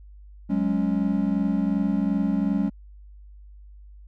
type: chord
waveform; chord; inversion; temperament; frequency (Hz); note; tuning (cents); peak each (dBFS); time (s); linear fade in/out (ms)
triangle; F# suspended second; none; equal; 185 / 207.7 / 277.2; F#3 / G#3 / C#4; 0 / 0 / 0; -24 / -22 / -24; 0.49-2.7; 20
effects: added 50 Hz sine -43 dBFS peak until 4.07 s